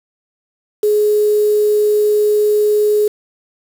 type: tone with quantisation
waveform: sine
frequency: 420.3 Hz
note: G#4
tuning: 21 cents sharp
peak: -10 dBFS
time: 0.83-3.08 s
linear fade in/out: 5 ms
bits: 5
effects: none